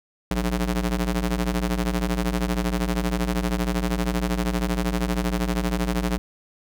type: ring-modulated tone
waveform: sawtooth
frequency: 118.9 Hz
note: A#2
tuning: 35 cents sharp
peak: -15 dBFS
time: 0.31-6.18 s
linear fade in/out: 0 ms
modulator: 65.8 Hz
effects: none